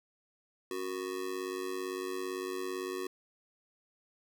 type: tone with amplitude modulation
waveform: square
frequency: 369.6 Hz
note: F#4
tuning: 2 cents flat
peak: -32 dBFS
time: 0.71-3.07 s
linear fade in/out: 2 ms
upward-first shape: sine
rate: 97.8 Hz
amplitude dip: 85%
effects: none